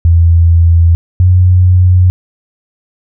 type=tone pair in turn; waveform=sine; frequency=84 / 90.89 Hz; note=E2 / F#2; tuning=+33 / -30 cents; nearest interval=minor second; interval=137 cents; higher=second; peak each=-3 dBFS; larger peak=neither; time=0.05-0.95 / 1.2-2.1 s; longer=neither; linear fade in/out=0 ms; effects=none